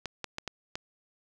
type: clicks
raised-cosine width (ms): 0.2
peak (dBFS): -17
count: 5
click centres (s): 0.057 / 0.243 / 0.384 / 0.477 / 0.755
effects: none